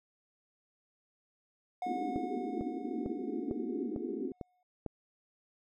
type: tone with exponential decay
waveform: triangle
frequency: 726 Hz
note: F#5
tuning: 33 cents flat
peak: -31 dBFS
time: 1.82-4.63 s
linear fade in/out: 2 ms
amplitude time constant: 610 ms
type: band-pass noise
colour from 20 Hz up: pink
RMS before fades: -37 dBFS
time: 1.86-4.32 s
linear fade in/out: 2 ms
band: 220 to 420 Hz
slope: 96 dB/octave
type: click train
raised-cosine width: 2 ms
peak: -24 dBFS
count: 7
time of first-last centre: 2.16-4.863 s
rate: 2.22 Hz
effects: none